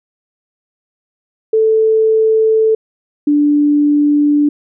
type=tone pair in turn; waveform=sine; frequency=440.4 / 293.1 Hz; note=A4 / D4; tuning=+2 / -3 cents; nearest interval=perfect fifth; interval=705 cents; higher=first; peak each=-8 dBFS; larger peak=neither; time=1.53-2.75 / 3.27-4.49 s; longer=neither; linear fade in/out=5 ms; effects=none